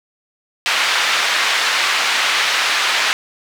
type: band-pass noise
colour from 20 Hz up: pink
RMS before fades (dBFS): -17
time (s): 0.66-3.13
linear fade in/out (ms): 0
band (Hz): 1400 to 4000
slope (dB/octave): 12
effects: none